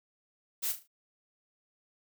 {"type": "noise with echo", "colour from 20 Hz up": "blue", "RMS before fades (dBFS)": -32, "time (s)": [0.62, 0.73], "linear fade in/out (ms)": 20, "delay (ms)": 37, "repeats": 4, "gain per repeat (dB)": -9, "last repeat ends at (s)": 0.878, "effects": []}